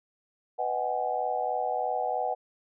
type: chord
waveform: sine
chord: G# minor seventh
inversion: first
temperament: just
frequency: 498.4 / 623 / 747.5 / 830.6 Hz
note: B4 / D#5 / F#5 / G#5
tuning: +16 / +2 / +17 / 0 cents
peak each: -34 / -34 / -29 / -34 dBFS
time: 0.58-2.35 s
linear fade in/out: 20 ms
effects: none